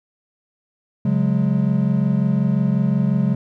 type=chord; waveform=triangle; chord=C# suspended fourth; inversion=none; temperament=equal with one note detuned; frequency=138.59 / 182.13 / 207.7 Hz; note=C#3 / F#3 / G#3; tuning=0 / -27 / 0 cents; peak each=-18 dBFS; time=1.05-3.35 s; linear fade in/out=5 ms; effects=none